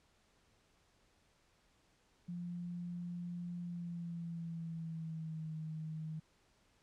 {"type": "tone with pitch glide", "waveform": "sine", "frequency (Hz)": [174.61, 157.37], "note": ["F3", "D#3"], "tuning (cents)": [0, 20], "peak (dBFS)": -40, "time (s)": [2.28, 6.2], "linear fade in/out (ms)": 10, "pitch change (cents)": -180, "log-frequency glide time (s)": [3.6, 5.52], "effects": ["pink hiss -72 dBFS RMS until 6.82 s", "low-pass 8000 Hz 12 dB/octave"]}